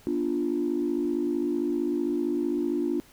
sine chord, B diminished, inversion none, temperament equal with one note detuned, 242.8 / 293.7 / 349.2 Hz, B3 / D4 / F4, -29 / 0 / 0 cents, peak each -31 / -27 / -27 dBFS, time 0.07-3 s, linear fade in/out 0 ms, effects tanh soft clip ceiling -17 dBFS + pink hiss -55 dBFS RMS until 3.12 s

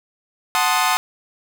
sawtooth chord, F# diminished seventh, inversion none, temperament equal, 740 / 880 / 1046.5 / 1244.5 Hz, F#5 / A5 / C6 / Eb6, 0 / 0 / 0 / 0 cents, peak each -18 dBFS, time 0.55-0.97 s, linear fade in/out 0 ms, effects 8-bit

